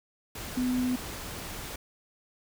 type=tone in noise; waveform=sine; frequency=251.3 Hz; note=B3; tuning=30 cents sharp; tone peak=-25 dBFS; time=0.57-0.96 s; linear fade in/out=5 ms; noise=pink; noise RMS=-39 dBFS; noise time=0.35-1.76 s; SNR=+11 dB; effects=none